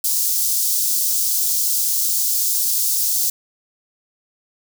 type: high-pass noise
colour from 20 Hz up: white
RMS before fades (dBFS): -19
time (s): 0.04-3.3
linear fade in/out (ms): 5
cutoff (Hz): 4900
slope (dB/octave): 24
effects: none